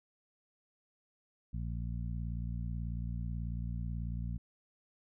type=harmonic tone; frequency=58.27 Hz; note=A#1; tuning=in tune; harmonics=1 / 2 / 3 / 4; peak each=-37 / -40 / -43 / -50 dBFS; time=1.53-4.38 s; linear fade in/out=10 ms; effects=none